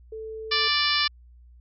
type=tone; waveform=sine; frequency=440 Hz; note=A4; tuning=in tune; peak=-33 dBFS; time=0.12-0.68 s; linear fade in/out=5 ms
type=harmonic tone; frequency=587.3 Hz; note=D5; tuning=in tune; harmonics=2 / 3 / 4 / 5 / 6 / 7 / 8 / 9; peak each=-29 / -29 / -29 / -29 / -29 / -29 / -29 / -29 dBFS; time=0.51-1.08 s; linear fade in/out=10 ms
effects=added 60 Hz sine -48 dBFS peak until 1.6 s